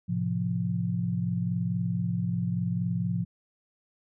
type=chord; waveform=sine; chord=F major; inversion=first; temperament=equal; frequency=110 / 130.81 / 174.61 Hz; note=A2 / C3 / F3; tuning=0 / 0 / 0 cents; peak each=-31 / -33 / -28 dBFS; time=0.08-3.25 s; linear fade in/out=20 ms; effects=none